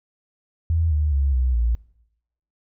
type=tone with pitch steps; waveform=sine; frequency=82.1 / 75.29 / 69.04 / 63.31 / 58.05 Hz; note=E2 / D2 / C#2 / B1 / A#1; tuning=-6 / +44 / -6 / +44 / -7 cents; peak=-17 dBFS; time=0.7-1.75 s; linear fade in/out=0 ms; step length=210 ms; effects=noise-tail reverb RT60 0.8 s tail -22 dB re dry